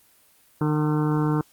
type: harmonic tone with a mistuned harmonic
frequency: 151.7 Hz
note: D#3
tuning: 44 cents flat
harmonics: 1 / 2 / 3 / 5 / 6 / 7 / 8 / 9 / 10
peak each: -22 / -24 / -30 / -38 / -34 / -36 / -39 / -37 / -43 dBFS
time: 0.61-1.41 s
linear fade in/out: 2 ms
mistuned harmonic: 9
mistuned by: -21 cents
effects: white hiss -58 dBFS RMS until 1.52 s + Opus 32 kbps